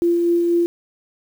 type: tone with tremolo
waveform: sine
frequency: 343.3 Hz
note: F4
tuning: 30 cents flat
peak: -13 dBFS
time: 0.02-0.66 s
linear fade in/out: 0 ms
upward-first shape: sine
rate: 4.1 Hz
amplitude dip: 25%
effects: 7-bit